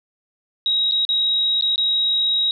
sine tone with dropouts, 3814 Hz, A#7, 39 cents sharp, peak -16 dBFS, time 0.66-2.51 s, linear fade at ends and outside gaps 1 ms, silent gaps 0.913-0.92 / 1.051-1.09 / 1.611-1.623 / 1.759-1.779 s, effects none

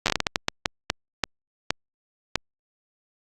slowing click train, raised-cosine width 0.2 ms, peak -3 dBFS, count 15, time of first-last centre 0.06-2.356 s, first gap 9 ms, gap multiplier 1.39, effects Opus 48 kbps

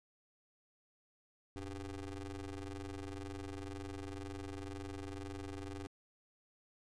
25% pulse ring-modulated tone, 100 Hz, G2, 35 cents sharp, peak -36 dBFS, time 1.56-5.87 s, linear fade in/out 0 ms, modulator 189 Hz, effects resampled to 24000 Hz

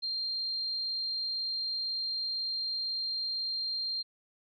sine tone, 4186 Hz, C8, in tune, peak -31 dBFS, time 0.02-4.03 s, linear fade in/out 20 ms, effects none

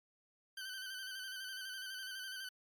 20% pulse tone with vibrato, 1534 Hz, G6, 38 cents flat, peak -38 dBFS, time 0.57-2.49 s, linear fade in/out 5 ms, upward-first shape square, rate 12 Hz, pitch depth 38 cents each way, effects MP3 96 kbps

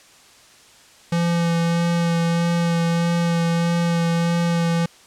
square tone with vibrato, 169.5 Hz, E3, 49 cents sharp, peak -18 dBFS, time 1.12-4.86 s, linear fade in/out 5 ms, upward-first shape sine, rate 1.6 Hz, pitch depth 14 cents each way, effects white hiss -49 dBFS RMS until 5.06 s + low-pass 8000 Hz 12 dB/octave

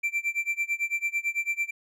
triangle tone with tremolo, 2349 Hz, D7, in tune, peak -21 dBFS, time 0.03-1.71 s, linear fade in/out 10 ms, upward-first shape sine, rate 9 Hz, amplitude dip 95%, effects none

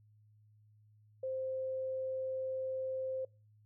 sine tone, 523.3 Hz, C5, in tune, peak -35 dBFS, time 1.23-3.25 s, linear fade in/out 5 ms, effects noise-tail reverb RT60 0.3 s tail -24 dB re dry + added 106 Hz sine -62 dBFS peak until 3.65 s

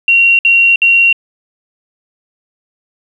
sine tone bursts, 2748 Hz, F7, 29 cents flat, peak -5 dBFS, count 3, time 0.08-1.128 s, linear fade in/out 2 ms, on 310 ms, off 59 ms, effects 7-bit

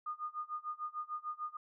sine tone with tremolo, 1224 Hz, D#6, 29 cents flat, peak -35 dBFS, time 0.06-1.57 s, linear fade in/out 5 ms, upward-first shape sine, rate 6.7 Hz, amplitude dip 95%, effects none

